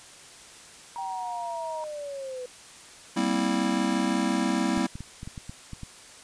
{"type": "tone", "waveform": "sine", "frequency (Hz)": 945, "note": "A#5", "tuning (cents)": 23, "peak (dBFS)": -33, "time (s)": [0.96, 1.84], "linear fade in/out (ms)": 0}
{"type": "linear sweep", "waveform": "sine", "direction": "down", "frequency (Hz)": [784, 493.9], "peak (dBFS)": -33, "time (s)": [0.98, 2.46], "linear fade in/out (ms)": 5}
{"type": "chord", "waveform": "square", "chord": "C dominant seventh", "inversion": "second", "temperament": "just", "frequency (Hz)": [196.22, 235.5, 261.6, 327], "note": ["G3", "Bb3", "C4", "E4"], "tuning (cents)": [2, 18, 0, -14], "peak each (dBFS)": -30, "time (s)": [3.16, 4.87], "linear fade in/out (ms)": 10}
{"type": "clicks", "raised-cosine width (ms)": 5, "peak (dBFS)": -25, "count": 9, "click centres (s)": [4.776, 4.955, 5.006, 5.231, 5.275, 5.378, 5.495, 5.733, 5.833]}
{"effects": ["white hiss -48 dBFS RMS until 6.23 s", "resampled to 22050 Hz"]}